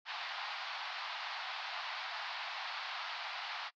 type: band-pass noise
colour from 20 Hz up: pink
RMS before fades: -42 dBFS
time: 0.05-3.71 s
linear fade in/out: 50 ms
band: 730 to 4700 Hz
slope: 48 dB/octave
effects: noise-tail reverb RT60 0.1 s tail -24 dB re dry